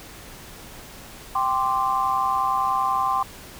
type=chord; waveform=sine; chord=G suspended fourth; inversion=none; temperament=just; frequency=784 / 1045.3 / 1176 Hz; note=G5 / C6 / D6; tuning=0 / -2 / +2 cents; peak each=-25 / -22 / -26 dBFS; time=1.35-3.23 s; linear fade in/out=5 ms; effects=pink hiss -42 dBFS RMS until 3.59 s